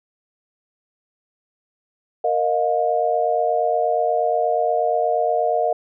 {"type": "chord", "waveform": "sine", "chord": "Bb suspended fourth", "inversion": "none", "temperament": "equal with one note detuned", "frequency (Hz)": [466.2, 622.3, 710.7], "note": ["Bb4", "Eb5", "F5"], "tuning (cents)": [0, 0, 30], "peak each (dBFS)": [-23, -21, -20], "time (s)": [2.24, 5.73], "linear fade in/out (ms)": 5, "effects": []}